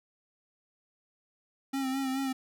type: tone with vibrato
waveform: square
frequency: 266.7 Hz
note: C4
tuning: 33 cents sharp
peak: -30 dBFS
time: 1.73-2.33 s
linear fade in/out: 10 ms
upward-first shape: sine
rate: 4.7 Hz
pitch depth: 40 cents each way
effects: none